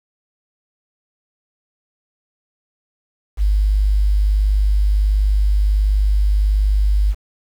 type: tone with quantisation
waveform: sine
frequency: 50.7 Hz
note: G#1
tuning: 41 cents flat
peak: -12 dBFS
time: 3.37-7.15 s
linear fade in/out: 50 ms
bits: 7
effects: none